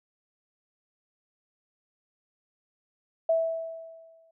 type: tone with exponential decay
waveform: sine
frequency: 655 Hz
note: E5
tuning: 11 cents flat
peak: -19 dBFS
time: 3.29-4.31 s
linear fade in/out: 5 ms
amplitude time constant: 220 ms
effects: none